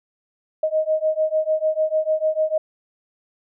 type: beating tone pair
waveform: sine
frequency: 622.3 / 629 Hz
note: D#5 / D#5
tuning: 0 / +19 cents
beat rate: 6.7 Hz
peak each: -21 dBFS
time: 0.63-2.58 s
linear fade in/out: 5 ms
effects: none